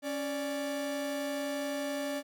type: tone pair together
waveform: 45% pulse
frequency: 277.2 / 586 Hz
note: C#4 / D5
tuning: 0 / -4 cents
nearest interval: octave + minor second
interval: 1296 cents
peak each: -36 / -35 dBFS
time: 0.02-2.23 s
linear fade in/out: 50 ms
effects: none